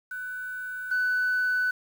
sine tone pair in turn, 1497 / 1497 Hz, F#6 / F#6, +20 / +20 cents, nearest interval unison, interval 0 cents, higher neither, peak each -32 / -21 dBFS, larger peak second, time 0.11-0.91 / 0.91-1.71 s, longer neither, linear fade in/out 5 ms, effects tanh soft clip ceiling -20 dBFS + 8-bit

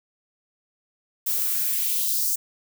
violet noise with high-pass filter sweep, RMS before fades -24 dBFS, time 1.26-2.36 s, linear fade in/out 10 ms, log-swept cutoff 740 to 6500 Hz, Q 2.1, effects none

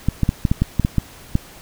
clicks, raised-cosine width 5 ms, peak -3 dBFS, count 10, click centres 0.086 / 0.233 / 0.291 / 0.452 / 0.515 / 0.62 / 0.797 / 0.849 / 0.983 / 1.354 s, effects pink hiss -42 dBFS RMS until 1.61 s

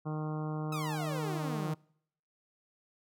harmonic tone, 154 Hz, D#3, 17 cents flat, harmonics 1 / 2 / 3 / 4 / 5 / 6 / 7 / 8 / 9, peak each -34 / -41 / -44 / -48 / -46 / -52 / -48 / -52 / -55 dBFS, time 0.05-1.75 s, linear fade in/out 20 ms
sawtooth exponential sweep, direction down, 1318.5 to 152.5 Hz, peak -34 dBFS, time 0.72-1.74 s, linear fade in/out 5 ms
effects noise-tail reverb RT60 0.7 s tail -26 dB re dry

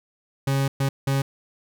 40% pulse tone bursts at uneven times, 136.8 Hz, C#3, 23 cents flat, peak -19 dBFS, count 3, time 0.47-0.68 / 0.8-0.89 / 1.07-1.22 s, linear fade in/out 5 ms, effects none

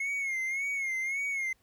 triangle tone with vibrato, 2160 Hz, C#7, 45 cents flat, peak -28 dBFS, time 0-1.53 s, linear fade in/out 5 ms, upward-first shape sine, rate 1.8 Hz, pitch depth 75 cents each way, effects pink hiss -70 dBFS RMS until 1.62 s

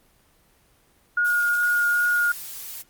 sine tone with vibrato, 1433 Hz, F6, 44 cents sharp, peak -18 dBFS, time 1.17-2.32 s, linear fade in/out 5 ms, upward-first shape triangle, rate 2.5 Hz, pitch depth 9 cents each way
blue noise, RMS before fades -36 dBFS, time 1.24-2.83 s, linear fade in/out 20 ms
effects pink hiss -60 dBFS RMS until 2.89 s + Opus 24 kbps

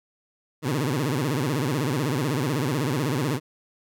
20% pulse tone with vibrato, 138.59 Hz, C#3, in tune, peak -18 dBFS, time 0.62-3.4 s, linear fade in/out 50 ms, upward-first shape sine, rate 16 Hz, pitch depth 240 cents each way, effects none

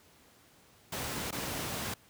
pink noise with dropouts, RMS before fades -36 dBFS, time 0.92-1.94 s, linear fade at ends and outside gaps 5 ms, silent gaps 1.309-1.325 s, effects pink hiss -61 dBFS RMS until 2.09 s + high-pass 80 Hz 12 dB/octave

